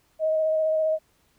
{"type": "tone with vibrato", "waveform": "sine", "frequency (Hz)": 630, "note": "D#5", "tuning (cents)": 21, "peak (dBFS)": -20, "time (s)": [0.19, 0.99], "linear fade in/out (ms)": 50, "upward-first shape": "square", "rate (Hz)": 15, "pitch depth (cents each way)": 12, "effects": ["pink hiss -65 dBFS RMS until 1.38 s"]}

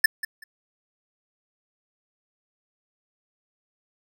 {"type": "tone with echo", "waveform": "square", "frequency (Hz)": 1760, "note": "A6", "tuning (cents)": 0, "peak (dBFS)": -13, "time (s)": [0.04, 0.06], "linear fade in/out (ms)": 5, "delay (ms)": 190, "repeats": 2, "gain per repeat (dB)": -14, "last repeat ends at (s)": 0.44, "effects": []}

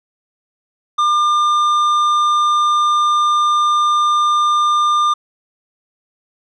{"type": "tone with tanh clipping", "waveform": "sine", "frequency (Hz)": 1200, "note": "D6", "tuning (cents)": 37, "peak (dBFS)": -13, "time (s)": [0.98, 5.14], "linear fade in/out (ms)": 10, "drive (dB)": 9, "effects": []}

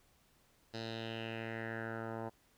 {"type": "tone with low-pass filter sweep", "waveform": "10% pulse", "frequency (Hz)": 113.2, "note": "A2", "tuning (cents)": 50, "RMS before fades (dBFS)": -42, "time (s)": [0.73, 2.3], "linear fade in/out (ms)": 20, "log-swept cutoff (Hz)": [4600, 1000], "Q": 3.8, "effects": ["pink hiss -70 dBFS RMS until 2.57 s"]}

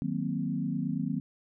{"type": "chord", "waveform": "sine", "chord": "C half-diminished seventh", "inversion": "first", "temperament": "equal", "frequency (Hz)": [155.56, 185, 233.1, 261.6], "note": ["Eb3", "Gb3", "Bb3", "C4"], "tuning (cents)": [0, 0, 0, 0], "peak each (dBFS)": -34, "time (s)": [0.02, 1.2], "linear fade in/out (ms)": 0, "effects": []}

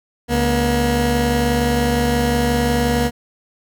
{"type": "tone pair together", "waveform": "20% pulse", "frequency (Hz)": [71.08, 239.1], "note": ["C#2", "A#3"], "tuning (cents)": [44, 44], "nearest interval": "octave + major sixth", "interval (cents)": 2100, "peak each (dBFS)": [-15, -12], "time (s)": [0.28, 3.11], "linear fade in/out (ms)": 50, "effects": []}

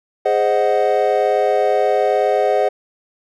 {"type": "chord", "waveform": "triangle", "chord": "Ab dominant seventh", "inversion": "none", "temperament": "equal", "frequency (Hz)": [415.3, 523.3, 622.3, 740], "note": ["Ab4", "C5", "Eb5", "Gb5"], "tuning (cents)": [0, 0, 0, 0], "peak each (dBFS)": -17, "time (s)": [0.25, 2.69], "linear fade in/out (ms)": 10, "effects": []}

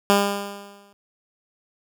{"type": "tone with exponential decay", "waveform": "10% pulse", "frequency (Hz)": 201.2, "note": "G3", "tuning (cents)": 45, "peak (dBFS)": -5, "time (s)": [0.1, 0.93], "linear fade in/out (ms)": 0, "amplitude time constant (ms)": 180, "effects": []}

